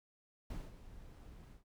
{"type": "noise with ADSR envelope", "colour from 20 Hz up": "brown", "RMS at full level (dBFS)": -42, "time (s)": [0.5, 1.64], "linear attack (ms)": 4, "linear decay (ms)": 210, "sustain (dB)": -12, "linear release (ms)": 120, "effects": []}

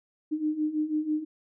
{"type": "beating tone pair", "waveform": "sine", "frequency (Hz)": [302.3, 308.4], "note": ["D#4", "D#4"], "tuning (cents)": [-50, -15], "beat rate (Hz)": 6.1, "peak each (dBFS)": [-31, -27], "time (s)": [0.31, 1.25], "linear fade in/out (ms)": 20, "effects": []}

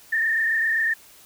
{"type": "tone with frequency modulation", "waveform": "sine", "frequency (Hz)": 1805, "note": "A6", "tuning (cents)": 44, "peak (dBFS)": -19, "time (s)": [0.12, 0.94], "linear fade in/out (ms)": 10, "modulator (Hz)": 27.6, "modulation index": 2, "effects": ["white hiss -50 dBFS RMS until 1.25 s"]}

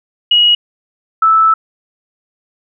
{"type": "tone pair in turn", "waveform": "sine", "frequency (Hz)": [2900, 1313.6], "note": ["F#7", "E6"], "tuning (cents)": [-35, -6], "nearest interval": "octave + major second", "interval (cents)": 1371, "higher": "first", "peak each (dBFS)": -6, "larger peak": "neither", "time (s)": [[0.31, 0.55], [1.22, 1.54]], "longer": "second", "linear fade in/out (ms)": 5, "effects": []}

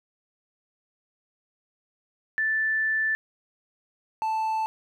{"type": "tone pair in turn", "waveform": ["sine", "triangle"], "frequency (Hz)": [1760, 880], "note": ["A6", "A5"], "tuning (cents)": [0, 0], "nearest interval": "octave", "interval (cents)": 1200, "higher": "first", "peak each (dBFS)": [-22, -22], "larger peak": "neither", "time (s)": [[2.38, 3.15], [4.22, 4.66]], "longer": "first", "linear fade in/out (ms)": 0, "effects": []}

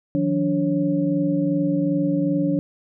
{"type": "tone cluster", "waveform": "sine", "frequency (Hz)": [157.3, 179.9, 289.4, 547], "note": ["D#3", "F#3", "D4", "C#5"], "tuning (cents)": [19, -48, -25, -23], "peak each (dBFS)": [-27, -25, -20, -28], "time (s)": [0.15, 2.59], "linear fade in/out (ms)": 0, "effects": []}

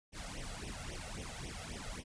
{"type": "noise with flanger", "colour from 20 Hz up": "pink", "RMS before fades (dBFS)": -44, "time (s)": [0.12, 2.04], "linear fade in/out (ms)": 50, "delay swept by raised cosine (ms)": [0.33, 1.53], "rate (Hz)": 3.7, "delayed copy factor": 1, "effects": ["resampled to 22050 Hz"]}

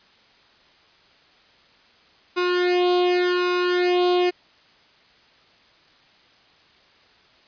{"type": "tone with flanger", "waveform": "sawtooth", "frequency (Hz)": 357.7, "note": "F4", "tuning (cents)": 41, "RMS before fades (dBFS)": -20, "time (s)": [2.36, 4.31], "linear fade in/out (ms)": 20, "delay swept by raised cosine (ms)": [2, 2.53], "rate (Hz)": 0.87, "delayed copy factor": 0.85, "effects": ["white hiss -55 dBFS RMS until 7.47 s", "resampled to 11025 Hz"]}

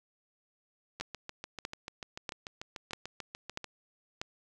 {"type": "two click trains", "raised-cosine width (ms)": 0.2, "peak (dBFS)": [-23, -18], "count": [19, 6], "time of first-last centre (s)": [[1, 3.643], [1.01, 4.215]], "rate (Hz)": [6.81, 1.56], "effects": []}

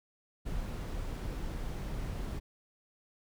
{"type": "noise", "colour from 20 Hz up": "brown", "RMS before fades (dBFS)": -37, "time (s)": [0.45, 2.4], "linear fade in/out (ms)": 20, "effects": []}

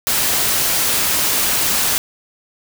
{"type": "noise", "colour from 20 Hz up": "white", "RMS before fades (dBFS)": -17, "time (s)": [0.07, 1.98], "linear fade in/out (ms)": 0, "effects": []}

